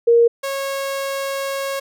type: tone pair in turn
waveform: sine / sawtooth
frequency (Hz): 468.3 / 548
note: A#4 / C#5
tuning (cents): +8 / -20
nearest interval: minor third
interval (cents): 272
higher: second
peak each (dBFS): -9 / -18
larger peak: first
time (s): 0.07-0.28 / 0.43-1.8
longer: second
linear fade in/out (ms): 10
effects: none